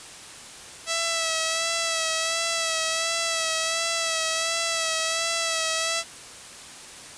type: tone with vibrato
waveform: 5% pulse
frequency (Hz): 656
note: E5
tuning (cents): -9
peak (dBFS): -12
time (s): 0.86-6.04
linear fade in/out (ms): 50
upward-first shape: sine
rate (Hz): 1.4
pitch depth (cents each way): 30
effects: white hiss -42 dBFS RMS until 7.17 s + resampled to 22050 Hz